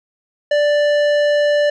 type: tone with tanh clipping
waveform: sine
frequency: 587.3 Hz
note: D5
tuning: in tune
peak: -14 dBFS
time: 0.51-1.7 s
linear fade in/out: 5 ms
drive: 14 dB
effects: none